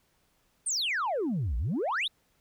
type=exponential two-way sweep; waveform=sine; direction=down then up; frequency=9397 to 52.8 to 4040 Hz; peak=-25 dBFS; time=0.66-2.08 s; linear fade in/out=10 ms; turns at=1.57 s; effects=tanh soft clip ceiling -25 dBFS + pink hiss -70 dBFS RMS until 2.4 s